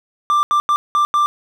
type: tone bursts at uneven times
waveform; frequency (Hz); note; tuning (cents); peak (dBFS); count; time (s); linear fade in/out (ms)
triangle; 1182; D6; +11; -10; 5; 0.3-0.43 / 0.51-0.6 / 0.69-0.76 / 0.95-1.05 / 1.14-1.26; 0
effects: none